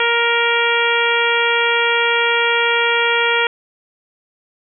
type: harmonic tone with a mistuned harmonic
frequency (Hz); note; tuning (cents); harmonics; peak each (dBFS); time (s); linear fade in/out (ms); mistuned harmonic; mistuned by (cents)
469.1; A#4; +11; 1 / 2 / 3 / 4 / 5 / 6 / 7; -20 / -21 / -20 / -21 / -20 / -24 / -23; 0-3.47; 2; 6; -17
effects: none